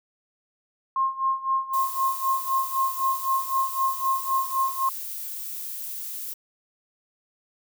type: tone with tremolo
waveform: sine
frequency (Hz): 1066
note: C6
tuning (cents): +32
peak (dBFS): -19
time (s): 0.96-4.89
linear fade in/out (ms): 2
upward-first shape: sine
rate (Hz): 3.9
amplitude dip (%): 85
type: noise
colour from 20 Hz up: violet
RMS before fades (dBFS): -34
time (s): 1.73-6.34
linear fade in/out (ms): 10
effects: none